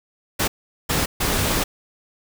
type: noise bursts at uneven times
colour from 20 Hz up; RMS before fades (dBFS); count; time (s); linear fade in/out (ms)
pink; -21; 3; 0.39-0.48 / 0.89-1.06 / 1.2-1.64; 10
effects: none